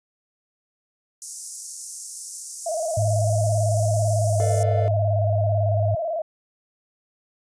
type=high-pass noise; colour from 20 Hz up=white; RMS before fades=-31 dBFS; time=1.22-4.63 s; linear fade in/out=0 ms; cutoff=5600 Hz; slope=48 dB/octave
type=tone with vibrato; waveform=sine; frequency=651 Hz; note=E5; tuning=22 cents flat; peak=-23 dBFS; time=2.66-6.22 s; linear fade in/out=5 ms; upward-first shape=square; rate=18 Hz; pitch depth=73 cents each way
type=tone with pitch glide; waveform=sine; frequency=106 to 103.34 Hz; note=G#2 to G#2; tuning=+36 to -8 cents; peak=-19 dBFS; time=2.97-5.95 s; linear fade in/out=5 ms; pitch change=-44 cents; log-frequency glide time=4.25-4.39 s
type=chord; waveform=triangle; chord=B half-diminished seventh; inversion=third; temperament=equal with one note detuned; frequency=445.9 / 493.9 / 587.3 / 698.5 Hz; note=A4 / B4 / D5 / F5; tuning=+23 / 0 / 0 / 0 cents; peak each=-29 / -34 / -29 / -28 dBFS; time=4.4-4.88 s; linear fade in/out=0 ms
effects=resampled to 22050 Hz